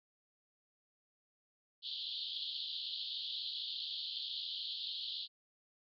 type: band-pass noise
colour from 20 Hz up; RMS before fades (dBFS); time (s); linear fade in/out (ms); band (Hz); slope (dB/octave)
pink; -42; 1.82-5.28; 50; 3100 to 4500; 96
effects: none

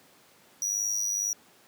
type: tone with amplitude modulation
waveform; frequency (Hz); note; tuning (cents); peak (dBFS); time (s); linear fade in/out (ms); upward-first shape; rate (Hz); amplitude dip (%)
square; 5800; F#8; -35; -24; 0.62-1.33; 2; sine; 102; 70
effects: pink hiss -58 dBFS RMS until 1.67 s + high-pass 200 Hz 12 dB/octave

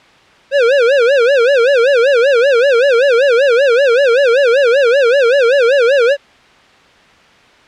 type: tone with vibrato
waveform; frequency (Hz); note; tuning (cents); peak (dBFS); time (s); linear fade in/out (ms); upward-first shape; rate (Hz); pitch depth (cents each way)
square; 513; C5; -34; -8; 0.51-6.17; 50; sine; 5.2; 200
effects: white hiss -44 dBFS RMS until 7.67 s + low-pass 3000 Hz 12 dB/octave

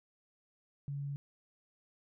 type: tone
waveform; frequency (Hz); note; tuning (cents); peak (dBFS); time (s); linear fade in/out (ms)
sine; 141.4; C#3; +35; -36; 0.88-1.16; 0
effects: none

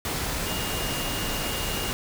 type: tone in noise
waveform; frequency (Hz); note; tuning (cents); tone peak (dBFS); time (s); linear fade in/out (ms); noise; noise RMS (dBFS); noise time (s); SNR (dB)
sine; 2841; F7; +29; -35; 0.46-1.91; 0; pink; -29; 0.05-1.93; -9
effects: none

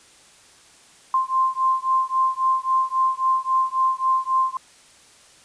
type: beating tone pair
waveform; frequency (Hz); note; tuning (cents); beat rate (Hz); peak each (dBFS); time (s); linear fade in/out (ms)
sine; 1046.5 / 1050.2; C6 / C6; 0 / +6; 3.7; -21; 1.14-4.57; 2
effects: white hiss -51 dBFS RMS until 5.44 s + resampled to 22050 Hz

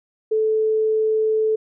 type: tone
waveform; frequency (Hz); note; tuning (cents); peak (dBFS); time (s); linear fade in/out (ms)
sine; 436.5; A4; -14; -16; 0.31-1.56; 10
effects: none

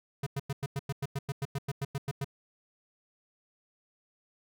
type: tone bursts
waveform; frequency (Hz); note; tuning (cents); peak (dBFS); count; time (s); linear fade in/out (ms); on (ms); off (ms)
square; 138.7; C#3; +1; -31; 16; 0.23-2.245; 5; 35; 97
effects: none

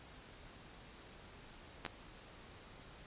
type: clicks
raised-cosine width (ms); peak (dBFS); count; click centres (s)
0.3; -24; 2; 1.851 / 1.863
effects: pink hiss -56 dBFS RMS until 3.06 s + resampled to 8000 Hz

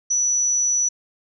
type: tone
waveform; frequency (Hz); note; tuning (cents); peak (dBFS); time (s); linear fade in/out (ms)
sine; 5920; F#8; 0; -17; 0.1-0.89; 10
effects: none

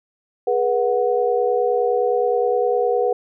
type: tone cluster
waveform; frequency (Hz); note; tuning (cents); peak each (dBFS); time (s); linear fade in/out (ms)
sine; 416.1 / 485.8 / 737; G#4 / B4 / F#5; +3 / -29 / -7; -22 / -18 / -23; 0.47-3.13; 5
effects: none

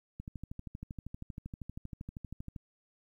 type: click train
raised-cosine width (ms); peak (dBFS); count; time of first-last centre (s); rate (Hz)
5; -29; 31; 0.2-2.562; 12.7
effects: 11-bit

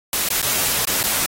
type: noise with dropouts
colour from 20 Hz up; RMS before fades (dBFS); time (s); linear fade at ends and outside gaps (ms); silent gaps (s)
white; -20; 0.13-1.26; 1; 0.288-0.303 / 0.417-0.427 / 0.852-0.873 / 1.03-1.038
effects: AAC 48 kbps

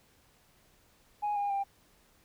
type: tone with pitch steps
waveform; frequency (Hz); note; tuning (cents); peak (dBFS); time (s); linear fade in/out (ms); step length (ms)
sine; 830.6 / 811.6 / 793.1; G#5 / G#5 / G5; 0 / -40 / +20; -27; 1.22-1.64; 20; 140
effects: tanh soft clip ceiling -26 dBFS + pink hiss -65 dBFS RMS until 2.24 s

